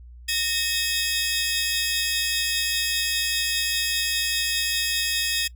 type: tone cluster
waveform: sawtooth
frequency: 1846 / 2556 / 3302 / 3697 / 5000 Hz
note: A#6 / D#7 / G#7 / A#7 / D#8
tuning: -17 / +46 / -11 / -15 / +8 cents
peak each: -26 dBFS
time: 0.28-5.48 s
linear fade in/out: 10 ms
effects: noise-tail reverb RT60 0.1 s tail -22 dB re dry + added 60 Hz sine -41 dBFS peak until 5.55 s